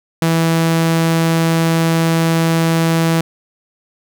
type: tone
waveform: sawtooth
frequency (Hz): 164.3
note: E3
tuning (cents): -5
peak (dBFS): -8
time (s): 0.22-3.21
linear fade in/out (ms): 2
effects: none